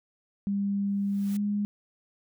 sine tone with pitch glide, 200 to 205.4 Hz, G3 to G#3, +35 to -19 cents, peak -25 dBFS, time 0.47-1.65 s, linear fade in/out 0 ms, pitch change +46 cents, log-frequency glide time 1.31-1.38 s
white noise with exponential growth, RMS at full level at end -44 dBFS, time 0.86-1.37 s, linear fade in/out 5 ms, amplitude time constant 110 ms
effects none

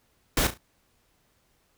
pink noise with echo, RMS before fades -23 dBFS, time 0.37-0.47 s, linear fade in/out 2 ms, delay 35 ms, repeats 3, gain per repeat -10 dB, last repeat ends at 0.575 s, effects pink hiss -68 dBFS RMS until 1.77 s

